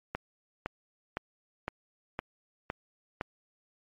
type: click train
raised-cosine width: 0.5 ms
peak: -17 dBFS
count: 7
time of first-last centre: 0.15-3.211 s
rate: 1.96 Hz
effects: MP3 64 kbps